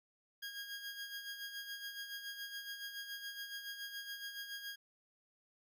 20% pulse tone with tremolo, 1631 Hz, G#6, 32 cents flat, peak -37 dBFS, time 0.42-4.76 s, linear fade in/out 10 ms, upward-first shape sine, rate 7.1 Hz, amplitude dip 55%, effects none

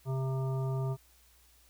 harmonic tone, 132.5 Hz, C3, 22 cents sharp, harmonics 1 / 3 / 5 / 7 / 9, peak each -30 / -40 / -44 / -47 / -49 dBFS, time 0.05-0.97 s, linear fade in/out 50 ms, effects added 60 Hz sine -64 dBFS peak until 1.69 s + white hiss -64 dBFS RMS until 1.69 s

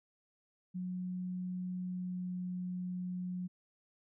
sine tone with pitch glide, 182 to 180.95 Hz, F#3 to F#3, -28 to -38 cents, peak -36 dBFS, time 0.74-3.48 s, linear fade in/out 20 ms, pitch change -10 cents, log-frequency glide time 1.81-2.34 s, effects none

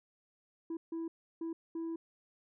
sine tone bursts at uneven times, 329.6 Hz, E4, in tune, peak -33 dBFS, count 4, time 0.7-0.77 / 0.92-1.08 / 1.41-1.53 / 1.75-1.96 s, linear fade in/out 5 ms, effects tanh soft clip ceiling -35 dBFS

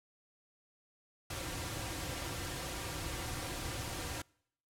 pink noise with comb filter, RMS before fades -40 dBFS, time 1.3-4.22 s, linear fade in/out 5 ms, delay 4.7 ms, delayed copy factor -0.6, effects noise-tail reverb RT60 0.7 s tail -26 dB re dry + low-pass 12000 Hz 12 dB/octave

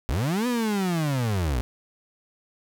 35% pulse linear two-way sweep, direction up then down, 51.91 to 251.3 to 54 Hz, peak -21 dBFS, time 0.09-1.61 s, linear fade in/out 0 ms, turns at 0.47 s, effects none

